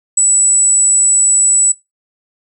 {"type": "tone", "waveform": "sine", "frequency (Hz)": 7902, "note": "B8", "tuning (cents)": 0, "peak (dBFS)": -7, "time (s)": [0.17, 1.72], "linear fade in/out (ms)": 5, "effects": ["noise-tail reverb RT60 0.2 s tail -21 dB re dry"]}